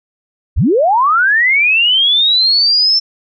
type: linear sweep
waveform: sine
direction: up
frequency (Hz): 31.88 to 5370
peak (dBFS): -8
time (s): 0.56-3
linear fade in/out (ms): 20
effects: none